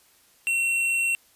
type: tone with hard clipping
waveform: triangle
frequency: 2722 Hz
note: F7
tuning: 45 cents flat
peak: -23 dBFS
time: 0.47-1.15 s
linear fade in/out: 0 ms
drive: 13 dB
effects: white hiss -59 dBFS RMS until 1.35 s + resampled to 32000 Hz